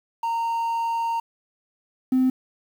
triangle tone pair in turn, 922 / 258.1 Hz, A#5 / C4, -19 / -23 cents, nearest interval octave + minor seventh, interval 2204 cents, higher first, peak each -20 / -13 dBFS, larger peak second, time 0.23-1.2 / 2.12-2.3 s, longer first, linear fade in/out 5 ms, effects tanh soft clip ceiling -13 dBFS + 8-bit

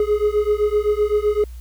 triangle beating tone pair, 415.3 / 423.1 Hz, G#4 / G#4, 0 / +32 cents, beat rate 7.8 Hz, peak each -17 dBFS, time 0-1.44 s, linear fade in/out 2 ms, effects added 60 Hz sine -32 dBFS peak until 1.6 s + white hiss -53 dBFS RMS until 1.6 s

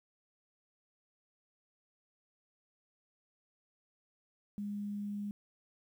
sine tone with quantisation, 204.8 Hz, G#3, 24 cents flat, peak -36 dBFS, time 4.58-5.31 s, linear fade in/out 0 ms, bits 11, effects none

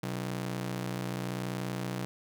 sawtooth ring-modulated tone, 155.56 Hz, D#3, in tune, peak -26 dBFS, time 0.03-2.05 s, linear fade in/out 0 ms, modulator 30.4 Hz, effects none

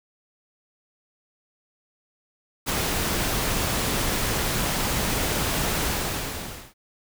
pink noise with ADSR envelope, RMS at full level -23 dBFS, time 2.66-6.74 s, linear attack 31 ms, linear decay 13 ms, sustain -2 dB, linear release 880 ms, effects none

